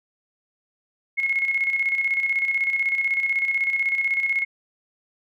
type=tone with tremolo; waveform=sine; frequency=2170 Hz; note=C#7; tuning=37 cents flat; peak=-18 dBFS; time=1.17-4.45 s; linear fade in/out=20 ms; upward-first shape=square; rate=16 Hz; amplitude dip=50%; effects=none